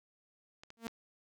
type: clicks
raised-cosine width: 0.2 ms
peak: -33 dBFS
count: 3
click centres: 0.635 / 0.704 / 0.88 s
type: tone with exponential growth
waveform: sawtooth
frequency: 229.2 Hz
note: A#3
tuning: 29 cents flat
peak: -30 dBFS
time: 0.77-0.87 s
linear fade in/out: 0 ms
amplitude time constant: 21 ms
effects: none